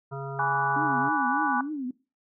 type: harmonic tone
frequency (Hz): 137.4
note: C#3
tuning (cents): -15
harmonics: 1 / 3 / 5 / 7 / 9 / 10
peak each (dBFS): -34 / -39 / -41 / -42 / -44 / -44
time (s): 0.11-1.1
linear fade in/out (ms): 20
type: chord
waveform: sine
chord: G# half-diminished seventh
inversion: none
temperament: equal with one note detuned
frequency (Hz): 830.6 / 987.8 / 1153.8 / 1480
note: G#5 / B5 / D6 / F#6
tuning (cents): 0 / 0 / -31 / 0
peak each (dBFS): -27 / -31 / -29 / -29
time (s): 0.39-1.61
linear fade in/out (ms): 2
type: tone with vibrato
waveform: sine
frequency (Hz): 277.2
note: C#4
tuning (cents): 0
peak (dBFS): -29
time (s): 0.76-1.91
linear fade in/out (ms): 5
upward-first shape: triangle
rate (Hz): 3.4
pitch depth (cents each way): 220
effects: noise-tail reverb RT60 0.3 s tail -19 dB re dry